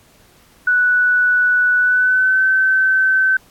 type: tone with pitch glide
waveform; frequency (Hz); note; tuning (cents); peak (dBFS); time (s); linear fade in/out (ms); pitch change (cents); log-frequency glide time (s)
sine; 1479 to 1535.6; F#6 to G6; -1 to -36; -11; 0.67-3.37; 5; +65; 1.78-2.45
effects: pink hiss -51 dBFS RMS until 3.5 s + AAC 64 kbps